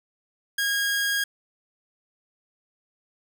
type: tone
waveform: sawtooth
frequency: 1634 Hz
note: G#6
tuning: 29 cents flat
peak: -19 dBFS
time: 0.58-1.24 s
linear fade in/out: 5 ms
effects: none